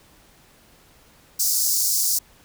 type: high-pass noise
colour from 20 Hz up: pink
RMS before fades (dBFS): -21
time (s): 1.39-2.19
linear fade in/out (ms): 10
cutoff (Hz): 4900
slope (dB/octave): 48
effects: pink hiss -54 dBFS RMS until 2.44 s